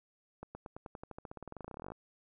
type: accelerating click train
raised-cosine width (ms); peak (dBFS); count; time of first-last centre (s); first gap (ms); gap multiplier
1; -30; 29; 0.43-1.92; 120; 0.93
effects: none